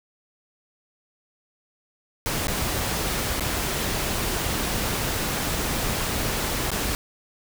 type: noise with dropouts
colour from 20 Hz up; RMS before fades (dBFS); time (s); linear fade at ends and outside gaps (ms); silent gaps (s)
pink; -26; 2.26-6.95; 0; 2.47-2.482 / 3.397-3.407 / 6.705-6.716
effects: none